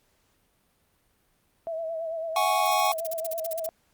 sine tone with vibrato, 653 Hz, E5, 17 cents flat, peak -29 dBFS, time 1.67-3.69 s, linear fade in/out 0 ms, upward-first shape sine, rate 9 Hz, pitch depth 46 cents each way
square chord, F# suspended second, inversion none, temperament equal, 740 / 830.6 / 1108.7 Hz, F#5 / G#5 / C#6, 0 / 0 / 0 cents, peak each -27 dBFS, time 2.36-2.92 s, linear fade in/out 2 ms
violet noise bursts, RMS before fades -33 dBFS, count 16, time 2.65-3.665 s, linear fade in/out 5 ms, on 25 ms, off 41 ms
effects pink hiss -68 dBFS RMS until 3.93 s + Opus 48 kbps

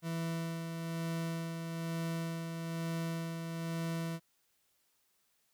40% pulse tone with tremolo, 165.3 Hz, E3, 5 cents sharp, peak -33 dBFS, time 0.02-4.2 s, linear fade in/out 50 ms, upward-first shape sine, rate 1.1 Hz, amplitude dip 40%, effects white hiss -75 dBFS RMS until 5.53 s

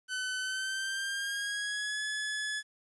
sawtooth tone with pitch glide, 1513 to 1708.1 Hz, F#6 to G#6, +38 to +48 cents, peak -29 dBFS, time 0.08-2.63 s, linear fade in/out 50 ms, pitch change +210 cents, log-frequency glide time 0.39-2.03 s, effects resampled to 24000 Hz + 11-bit

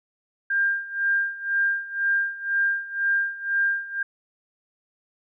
sine tone with tremolo, 1598 Hz, G6, 33 cents sharp, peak -18 dBFS, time 0.5-4.03 s, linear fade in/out 5 ms, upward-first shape sine, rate 2 Hz, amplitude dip 85%, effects none

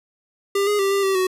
square tone with pitch steps, 398.1 / 414.2 / 392.1 / 396.4 / 386.9 / 372.4 Hz, G4 / G#4 / G4 / G4 / G4 / F#4, +27 / -5 / 0 / +19 / -23 / +11 cents, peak -18 dBFS, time 0.55-1.27 s, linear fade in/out 5 ms, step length 120 ms, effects resampled to 32000 Hz

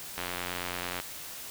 click train, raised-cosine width 0.3 ms, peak -17 dBFS, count 74, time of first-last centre 0.18-1 s, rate 89 Hz, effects white hiss -42 dBFS RMS until 1.5 s

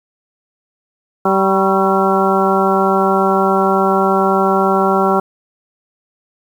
harmonic tone with a mistuned harmonic, 193.1 Hz, G3, 26 cents flat, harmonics 1 / 2 / 3 / 4 / 5 / 6 / 7, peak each -18 / -16 / -20 / -17 / -21 / -21 / -19 dBFS, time 1.25-5.2 s, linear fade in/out 5 ms, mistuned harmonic 6, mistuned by -78 cents, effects 7-bit

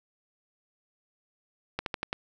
slowing click train, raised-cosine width 0.3 ms, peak -14 dBFS, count 5, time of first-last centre 1.79-2.129 s, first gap 72 ms, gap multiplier 1.11, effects none

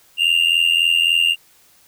triangle tone with amplitude modulation, 2800 Hz, F7, 4 cents sharp, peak -8 dBFS, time 0.17-1.36 s, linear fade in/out 50 ms, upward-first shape sine, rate 83.6 Hz, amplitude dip 80%, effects white hiss -53 dBFS RMS until 1.87 s

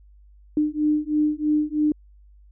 sine beating tone pair, 300.3 / 303.4 Hz, D4 / D#4, +39 / -44 cents, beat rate 3.1 Hz, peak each -22 dBFS, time 0.57-1.92 s, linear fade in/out 2 ms, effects added 50 Hz sine -48 dBFS peak until 2.51 s

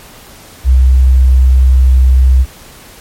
sine tone, 64.4 Hz, C2, 27 cents flat, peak -3 dBFS, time 0.64-2.46 s, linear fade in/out 50 ms, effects pink hiss -36 dBFS RMS until 3 s + MP3 64 kbps

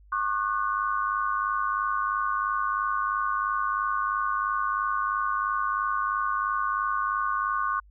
sine tone cluster, 1092 / 1195 / 1484 Hz, C#6 / D6 / F#6, -26 / +30 / +5 cents, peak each -27 / -29 / -31 dBFS, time 0.12-7.8 s, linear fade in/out 5 ms, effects added 50 Hz sine -51 dBFS peak until 7.9 s

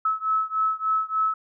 sine beating tone pair, 1296 / 1299.4 Hz, E6 / E6, -30 / -25 cents, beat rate 3.4 Hz, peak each -24 / -25 dBFS, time 0.05-1.34 s, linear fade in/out 5 ms, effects none

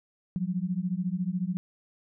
sine beating tone pair, 174.61 / 188.61 Hz, F3 / F#3, 0 / +33 cents, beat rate 14 Hz, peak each -30 dBFS, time 0.36-1.57 s, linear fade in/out 0 ms, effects none

